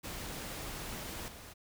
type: noise with level steps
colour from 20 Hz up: pink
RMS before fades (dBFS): -42 / -50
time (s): 0.03-1.54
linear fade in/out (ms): 20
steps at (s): 1.28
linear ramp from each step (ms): 2
effects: none